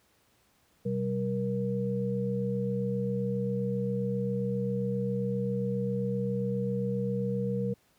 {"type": "tone cluster", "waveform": "sine", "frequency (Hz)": [125.8, 193.3, 474.4], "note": ["B2", "G3", "A#4"], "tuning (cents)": [32, -24, 30], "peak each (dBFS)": [-33, -31, -32], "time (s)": [0.85, 7.74], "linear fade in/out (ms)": 10, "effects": ["pink hiss -67 dBFS RMS until 7.98 s", "high-pass 60 Hz 12 dB/octave"]}